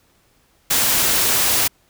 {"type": "noise", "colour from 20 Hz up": "white", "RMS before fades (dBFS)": -17, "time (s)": [0.7, 1.68], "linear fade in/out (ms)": 10, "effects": ["pink hiss -59 dBFS RMS until 1.89 s"]}